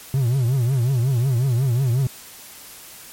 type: tone with vibrato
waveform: triangle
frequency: 126.5 Hz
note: B2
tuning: 42 cents sharp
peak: -14 dBFS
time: 0.14-2.07 s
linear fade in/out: 2 ms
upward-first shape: triangle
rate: 5.5 Hz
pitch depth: 200 cents each way
effects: white hiss -41 dBFS RMS until 3.12 s + MP3 64 kbps